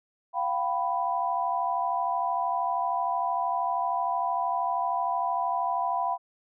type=tone cluster; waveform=sine; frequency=697 / 770 / 990 Hz; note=F5 / G5 / B5; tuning=-4 / -31 / +4 cents; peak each=-30 / -30 / -28 dBFS; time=0.33-6.18 s; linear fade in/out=50 ms; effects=none